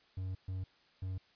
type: tone bursts at uneven times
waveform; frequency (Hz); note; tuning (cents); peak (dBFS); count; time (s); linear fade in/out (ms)
triangle; 93.7; F#2; +22; -34; 3; 0.17-0.35 / 0.48-0.64 / 1.02-1.18; 5
effects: white hiss -67 dBFS RMS until 1.35 s + resampled to 11025 Hz